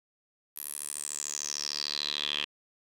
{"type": "tone with band-pass filter sweep", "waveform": "10% pulse", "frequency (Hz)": 73.42, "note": "D2", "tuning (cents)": 0, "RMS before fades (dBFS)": -35, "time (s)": [0.56, 2.45], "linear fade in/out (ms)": 5, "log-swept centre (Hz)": [12000, 3000], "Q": 6.7, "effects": []}